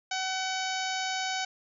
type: harmonic tone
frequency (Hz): 755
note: F#5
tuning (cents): +35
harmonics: 1 / 2 / 3 / 4 / 5 / 6 / 7 / 8 / 9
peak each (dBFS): -33 / -36 / -38 / -39 / -40 / -41 / -41 / -42 / -43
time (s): 0.11-1.45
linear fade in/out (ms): 5
effects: none